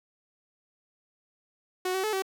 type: tone with pitch steps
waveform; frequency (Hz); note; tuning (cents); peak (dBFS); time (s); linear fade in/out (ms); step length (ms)
sawtooth; 368.4 / 379.1 / 430.8 / 383; F#4 / F#4 / A4 / G4; -7 / +42 / -37 / -40; -23; 1.85-2.222; 5; 93
effects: none